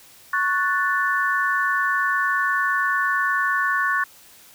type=chord; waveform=sine; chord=F# minor; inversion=second; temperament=equal; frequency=1108.7 / 1480 / 1760 Hz; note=C#6 / F#6 / A6; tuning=0 / 0 / 0 cents; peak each=-23 dBFS; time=0.33-4.04 s; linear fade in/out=5 ms; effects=white hiss -49 dBFS RMS until 4.54 s